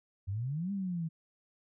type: exponential two-way sweep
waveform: sine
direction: up then down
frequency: 91.3 to 203.2 to 158.4 Hz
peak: -32 dBFS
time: 0.27-1.09 s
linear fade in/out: 20 ms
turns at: 0.72 s
effects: none